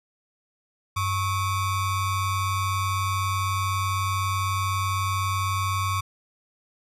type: ring-modulated tone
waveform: square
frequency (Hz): 597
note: D5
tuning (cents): +28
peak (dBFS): -21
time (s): 0.96-6.01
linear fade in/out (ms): 10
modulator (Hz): 501
effects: resampled to 32000 Hz